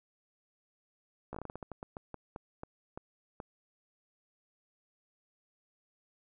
slowing click train, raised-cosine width 1 ms, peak -27 dBFS, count 17, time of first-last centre 1.33-3.402 s, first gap 15 ms, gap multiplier 1.25, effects none

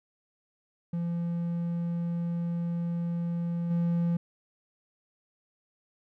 triangle tone with level steps, 170.8 Hz, F3, 38 cents flat, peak -26 / -22 dBFS, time 0.93-4.17 s, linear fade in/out 5 ms, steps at 3.7 s, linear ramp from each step 10 ms, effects none

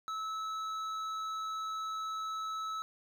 sine tone with hard clipping, 1302 Hz, E6, 22 cents flat, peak -37 dBFS, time 0.08-2.82 s, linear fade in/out 0 ms, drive 8 dB, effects none

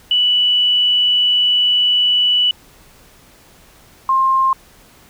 sine tone pair in turn, 2960 / 1060.2 Hz, F#7 / C6, 0 / +23 cents, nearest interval octave + tritone, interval 1777 cents, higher first, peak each -11 dBFS, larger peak neither, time 0.11-2.51 / 4.09-4.53 s, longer first, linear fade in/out 2 ms, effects pink hiss -47 dBFS RMS until 5.09 s

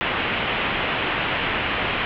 white low-pass noise, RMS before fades -24 dBFS, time 0.01-2.05 s, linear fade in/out 0 ms, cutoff 3100 Hz, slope 48 dB/octave, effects none

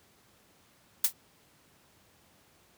blue noise with exponential decay, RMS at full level -18 dBFS, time 1.04-1.13 s, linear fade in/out 5 ms, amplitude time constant 19 ms, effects pink hiss -63 dBFS RMS until 2.77 s + high-pass 80 Hz 12 dB/octave

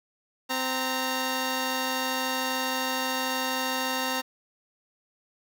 10% pulse tone pair together, 259.2 / 923.7 Hz, C4 / A#5, -16 / -16 cents, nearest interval octave + minor seventh, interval 2200 cents, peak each -21 dBFS, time 0.49-4.22 s, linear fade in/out 20 ms, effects none

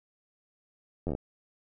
slowing click train, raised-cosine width 2 ms, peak -19 dBFS, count 7, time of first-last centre 1.07-1.151 s, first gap 11 ms, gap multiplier 1.08, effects none

